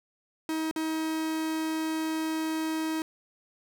45% pulse tone with dropouts, 317.7 Hz, D#4, 36 cents sharp, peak -28 dBFS, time 0.49-3.02 s, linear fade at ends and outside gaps 1 ms, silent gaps 0.712-0.761 s, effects none

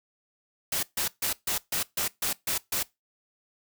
white noise bursts, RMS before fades -28 dBFS, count 9, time 0.72-2.83 s, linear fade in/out 5 ms, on 110 ms, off 140 ms, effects noise-tail reverb RT60 0.2 s tail -21 dB re dry

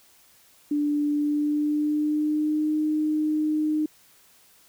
sine tone with pitch glide, 293.7 to 306.5 Hz, D4 to D#4, 0 to -26 cents, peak -21 dBFS, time 0.71-3.86 s, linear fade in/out 5 ms, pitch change +74 cents, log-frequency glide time 1.14-2.74 s, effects white hiss -57 dBFS RMS until 4.68 s

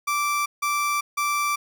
30% pulse tone bursts, 1169 Hz, D6, 8 cents flat, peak -19 dBFS, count 3, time 0.07-1.56 s, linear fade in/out 10 ms, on 390 ms, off 160 ms, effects none

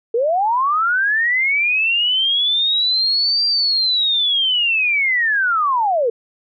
sine linear two-way sweep, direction up then down, 439.7 to 4742 to 439.7 Hz, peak -14 dBFS, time 0.14-6.1 s, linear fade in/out 5 ms, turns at 3.46 s, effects none

